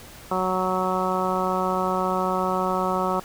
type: harmonic tone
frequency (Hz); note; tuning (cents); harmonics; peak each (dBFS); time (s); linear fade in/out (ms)
185.5; F#3; +5; 1 / 2 / 3 / 4 / 5 / 6 / 7; -29 / -29 / -29 / -29 / -29 / -29 / -29; 0.31-3.2; 5
effects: pink hiss -44 dBFS RMS until 3.24 s